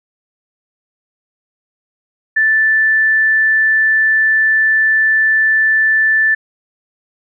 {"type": "tone", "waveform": "sine", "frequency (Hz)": 1760, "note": "A6", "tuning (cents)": 0, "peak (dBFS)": -9, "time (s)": [2.36, 6.35], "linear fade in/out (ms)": 10, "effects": []}